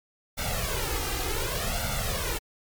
pink noise with flanger, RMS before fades -29 dBFS, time 0.37-2.39 s, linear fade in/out 20 ms, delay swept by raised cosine 1.4 to 2.5 ms, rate 0.67 Hz, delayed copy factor +0.85, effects MP3 96 kbps

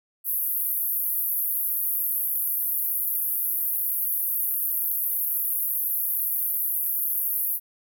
white band-pass noise, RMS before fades -26 dBFS, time 0.24-7.6 s, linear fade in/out 50 ms, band 11000 to 16000 Hz, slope 96 dB/octave, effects none

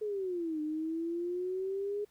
sine exponential two-way sweep, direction down then up, 433.2 to 302.6 to 417.1 Hz, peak -32 dBFS, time 0.01-2.05 s, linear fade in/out 10 ms, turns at 0.61 s, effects pink hiss -69 dBFS RMS until 2.1 s

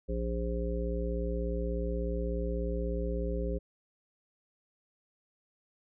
harmonic tone, 58.27 Hz, A#1, in tune, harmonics 1 / 3 / 5 / 7 / 9, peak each -32 / -38 / -42 / -38 / -38 dBFS, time 0.08-3.59 s, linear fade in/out 20 ms, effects none

